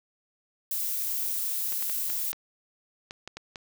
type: noise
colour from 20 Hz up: violet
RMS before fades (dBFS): -30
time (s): 0.71-2.32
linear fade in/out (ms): 2
type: clicks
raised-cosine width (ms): 0.2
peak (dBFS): -21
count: 9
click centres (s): 1.725 / 1.825 / 1.897 / 2.1 / 2.33 / 3.109 / 3.276 / 3.37 / 3.558
effects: none